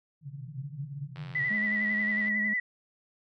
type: band-pass noise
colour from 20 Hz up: pink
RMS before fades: -40 dBFS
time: 0.21-1.56 s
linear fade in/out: 50 ms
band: 130 to 150 Hz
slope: 96 dB/octave
type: click train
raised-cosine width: 0.3 ms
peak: -31 dBFS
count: 102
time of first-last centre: 1.16-2.282 s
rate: 90 Hz
type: tone with vibrato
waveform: sine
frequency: 1962 Hz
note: B6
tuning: 12 cents flat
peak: -26 dBFS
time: 1.35-2.6 s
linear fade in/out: 5 ms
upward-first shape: sine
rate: 11 Hz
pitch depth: 44 cents each way
type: tone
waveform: triangle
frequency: 210 Hz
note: G#3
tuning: 19 cents sharp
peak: -31 dBFS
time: 1.5-2.54 s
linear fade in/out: 10 ms
effects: none